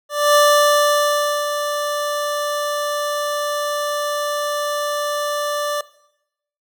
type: tone with ADSR envelope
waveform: 25% pulse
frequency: 587.3 Hz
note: D5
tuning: in tune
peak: -6 dBFS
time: 0.09-5.81 s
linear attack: 260 ms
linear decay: 1100 ms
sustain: -10 dB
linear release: 3 ms
effects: noise-tail reverb RT60 0.8 s tail -19 dB re dry